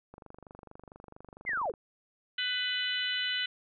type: click train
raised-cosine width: 1 ms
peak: -34 dBFS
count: 40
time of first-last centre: 0.14-1.738 s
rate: 24.4 Hz
type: linear sweep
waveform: sine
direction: down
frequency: 2179 to 335.3 Hz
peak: -29 dBFS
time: 1.46-1.72 s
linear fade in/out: 20 ms
type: harmonic tone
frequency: 498.5 Hz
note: B4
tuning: 16 cents sharp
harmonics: 3 / 4 / 5 / 6 / 7 / 8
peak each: -36 / -37 / -43 / -32 / -42 / -40 dBFS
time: 2.38-3.46 s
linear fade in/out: 5 ms
effects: none